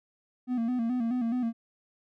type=tone with vibrato; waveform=triangle; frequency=239.9 Hz; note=A#3; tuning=50 cents sharp; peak=-24 dBFS; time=0.47-1.53 s; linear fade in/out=50 ms; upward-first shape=square; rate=4.7 Hz; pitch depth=75 cents each way; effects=none

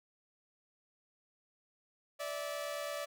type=tone pair together; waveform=sawtooth; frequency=582 / 651 Hz; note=D5 / E5; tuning=-16 / -22 cents; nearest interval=major second; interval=194 cents; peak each=-35 / -39 dBFS; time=2.19-3.06 s; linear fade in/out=20 ms; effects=none

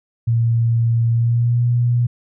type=tone with pitch glide; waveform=sine; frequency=116 to 120.65 Hz; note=A#2 to B2; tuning=-8 to -40 cents; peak=-13 dBFS; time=0.27-2.07 s; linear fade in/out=10 ms; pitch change=+68 cents; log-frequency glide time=1.11-1.63 s; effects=none

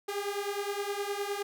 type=beating tone pair; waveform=sawtooth; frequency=399.9 / 409.6 Hz; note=G4 / G#4; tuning=+35 / -24 cents; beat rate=9.7 Hz; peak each=-31 dBFS; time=0.08-1.43 s; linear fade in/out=10 ms; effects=none

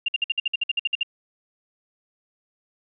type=tone bursts; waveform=sine; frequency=2794 Hz; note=F7; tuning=in tune; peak=-19 dBFS; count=13; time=0.06-1.032 s; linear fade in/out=5 ms; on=24 ms; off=55 ms; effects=none

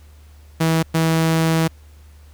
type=tone bursts at uneven times; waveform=sawtooth; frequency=162.2 Hz; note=E3; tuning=28 cents flat; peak=-11 dBFS; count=2; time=0.6-0.83 / 0.94-1.68 s; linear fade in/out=10 ms; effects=added 74 Hz sine -42 dBFS peak until 2.33 s + pink hiss -55 dBFS RMS until 2.33 s

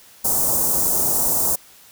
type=band-stop noise; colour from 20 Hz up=white; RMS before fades=-19 dBFS; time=0.24-1.56 s; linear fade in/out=10 ms; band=970 to 6800 Hz; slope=24 dB/octave; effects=white hiss -48 dBFS RMS until 1.91 s

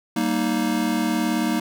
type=chord; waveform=square; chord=Eb major; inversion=first; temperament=just; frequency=194.45 / 233.3 / 311.1 Hz; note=G3 / Bb3 / Eb4; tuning=-14 / +2 / 0 cents; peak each=-28 / -24 / -25 dBFS; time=0.16-1.6 s; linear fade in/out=5 ms; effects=none

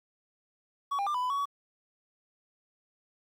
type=tone with pitch steps; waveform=triangle; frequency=1125 / 800 / 1191 / 994 / 1002 / 1121 / 1131 Hz; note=C#6 / G5 / D6 / B5 / B5 / C#6 / C#6; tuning=+25 / +35 / +24 / +11 / +25 / +19 / +34 cents; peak=-26 dBFS; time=0.91-1.456 s; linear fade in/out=10 ms; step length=78 ms; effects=10-bit

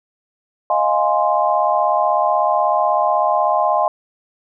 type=chord; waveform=sine; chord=F minor seventh; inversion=third; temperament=equal; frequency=622.3 / 698.5 / 830.6 / 1046.5 Hz; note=Eb5 / F5 / Ab5 / C6; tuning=0 / 0 / 0 / 0 cents; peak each=-19 dBFS; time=0.7-3.88 s; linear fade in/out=2 ms; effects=none

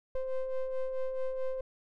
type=ring-modulated tone; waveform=triangle; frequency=259.7 Hz; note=C4; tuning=13 cents flat; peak=-25 dBFS; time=0.15-1.61 s; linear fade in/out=5 ms; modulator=262 Hz; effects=none

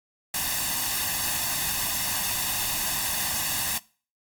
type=noise with comb filter; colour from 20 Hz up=white; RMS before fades=-27 dBFS; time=0.34-3.78 s; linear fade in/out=2 ms; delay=1.1 ms; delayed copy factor=+0.7; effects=noise-tail reverb RT60 0.4 s tail -22 dB re dry + AAC 64 kbps

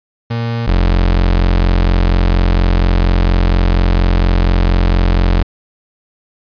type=tone pair in turn; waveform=35% pulse; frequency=116.54 / 44.25 Hz; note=A#2 / F1; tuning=0 / +23 cents; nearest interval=octave + perfect fourth; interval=1677 cents; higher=first; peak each=-14 / -7 dBFS; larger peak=second; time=0.3-0.67 / 0.67-5.43 s; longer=second; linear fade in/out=10 ms; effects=resampled to 11025 Hz

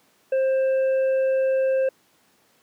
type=harmonic tone; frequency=529 Hz; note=C5; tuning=19 cents sharp; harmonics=1 / 3 / 5; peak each=-18 / -37 / -42 dBFS; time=0.32-1.89 s; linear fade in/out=5 ms; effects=pink hiss -61 dBFS RMS until 2.62 s + high-pass 200 Hz 12 dB/octave

